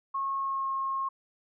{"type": "tone with pitch glide", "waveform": "sine", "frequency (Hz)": [1089, 1078.4], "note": ["C#6", "C#6"], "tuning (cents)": [-31, -48], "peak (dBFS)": -28, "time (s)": [0.14, 1.09], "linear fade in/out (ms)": 10, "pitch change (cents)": -17, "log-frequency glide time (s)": [0.39, 0.7], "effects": []}